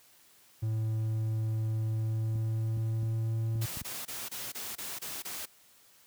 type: tone with pitch glide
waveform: triangle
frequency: 110.2 to 112.58 Hz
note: A2 to A2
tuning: +3 to +40 cents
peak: -26 dBFS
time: 0.62-3.66 s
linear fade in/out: 10 ms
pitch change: +37 cents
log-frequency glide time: 1.87-3.54 s
type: clicks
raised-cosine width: 5 ms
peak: -28 dBFS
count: 6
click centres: 2.356 / 2.773 / 3.03 / 3.556 / 3.771 / 3.815 s
type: noise bursts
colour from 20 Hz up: white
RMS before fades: -39 dBFS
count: 8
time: 3.61-5.458 s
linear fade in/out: 10 ms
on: 210 ms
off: 24 ms
effects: white hiss -61 dBFS RMS until 6.06 s + high-pass 60 Hz 12 dB/octave